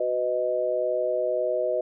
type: chord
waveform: sine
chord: B major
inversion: second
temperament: equal with one note detuned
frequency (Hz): 370 / 500.5 / 622.3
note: F#4 / B4 / D#5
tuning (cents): 0 / +23 / 0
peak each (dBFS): -31 / -27 / -25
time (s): 0-1.81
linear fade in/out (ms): 5
effects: none